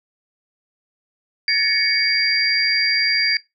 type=tone cluster; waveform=sine; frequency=1713 / 1845 / 2230 / 4746 Hz; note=A6 / A#6 / C#7 / D8; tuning=-47 / -18 / +10 / +17 cents; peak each=-24 / -27 / -20 / -18 dBFS; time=1.48-3.37 s; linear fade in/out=2 ms; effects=noise-tail reverb RT60 0.2 s tail -22 dB re dry